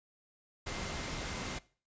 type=tone in noise; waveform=sine; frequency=2093 Hz; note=C7; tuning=in tune; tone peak=-50 dBFS; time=0.66-1.59 s; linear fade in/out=10 ms; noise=pink; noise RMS=-39 dBFS; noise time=0.66-1.59 s; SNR=-14 dB; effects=noise-tail reverb RT60 0.4 s tail -20 dB re dry + resampled to 16000 Hz